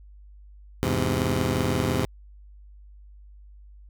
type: chord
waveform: 15% pulse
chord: E augmented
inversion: none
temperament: just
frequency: 82.41 / 103.01 / 128.76 Hz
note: E2 / G#2 / B#2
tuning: 0 / -14 / -27 cents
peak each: -21 / -22 / -20 dBFS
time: 0.83-2.05 s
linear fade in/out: 0 ms
effects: added 50 Hz sine -45 dBFS peak until 3.89 s